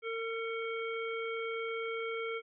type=harmonic tone with a mistuned harmonic; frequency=454.7 Hz; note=A#4; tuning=43 cents flat; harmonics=1 / 3 / 5 / 7; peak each=-36 / -42 / -41 / -49 dBFS; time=0.02-2.42 s; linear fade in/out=50 ms; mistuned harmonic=5; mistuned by=-34 cents; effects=none